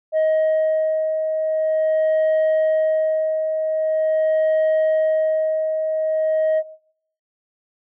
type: beating tone pair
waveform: sine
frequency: 629 / 629.44 Hz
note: D#5 / D#5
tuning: +19 / +20 cents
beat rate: 0.44 Hz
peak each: -24 / -15 dBFS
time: 0.12-6.63 s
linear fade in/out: 50 ms
effects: noise-tail reverb RT60 0.6 s tail -17 dB re dry + tanh soft clip ceiling -14 dBFS